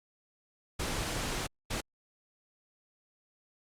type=noise bursts at uneven times; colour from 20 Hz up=pink; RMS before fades=-34 dBFS; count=2; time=0.79-1.47 / 1.7-1.81 s; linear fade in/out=10 ms; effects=low-pass 10000 Hz 12 dB/octave + Opus 48 kbps